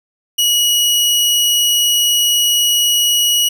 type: tone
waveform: sawtooth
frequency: 2912 Hz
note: F#7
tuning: 28 cents flat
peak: -8 dBFS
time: 0.38-3.49 s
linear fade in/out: 10 ms
effects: none